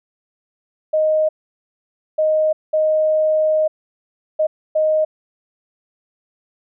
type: tone bursts at uneven times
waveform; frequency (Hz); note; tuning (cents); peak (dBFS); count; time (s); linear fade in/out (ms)
sine; 622; D#5; -1; -13; 5; 0.93-1.29 / 2.18-2.53 / 2.73-3.68 / 4.39-4.47 / 4.75-5.05; 10
effects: none